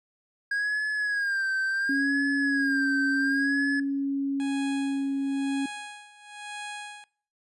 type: tone with vibrato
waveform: triangle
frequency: 1629 Hz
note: G#6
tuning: 34 cents flat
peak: -23 dBFS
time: 0.51-3.8 s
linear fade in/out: 5 ms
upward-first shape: sine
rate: 0.7 Hz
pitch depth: 83 cents each way
type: tone with pitch glide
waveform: sine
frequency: 277.2 to 274.6 Hz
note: C#4 to C#4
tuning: 0 to -16 cents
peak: -25 dBFS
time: 1.89-5.66 s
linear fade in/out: 5 ms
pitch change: -16 cents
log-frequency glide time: 3.88-5.16 s
type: tone with tremolo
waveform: 15% pulse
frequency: 830.6 Hz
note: G#5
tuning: in tune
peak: -28 dBFS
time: 4.4-7.04 s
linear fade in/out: 0 ms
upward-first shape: sine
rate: 1 Hz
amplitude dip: 85%
effects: noise-tail reverb RT60 0.5 s tail -22 dB re dry + resampled to 24000 Hz